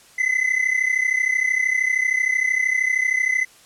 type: tone pair together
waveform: triangle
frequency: 2015 / 2048 Hz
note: B6 / C7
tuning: +34 / -38 cents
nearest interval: unison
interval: 28 cents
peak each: -19 dBFS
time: 0.18-3.45 s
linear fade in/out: 10 ms
effects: white hiss -50 dBFS RMS until 3.65 s + low-pass 10000 Hz 12 dB/octave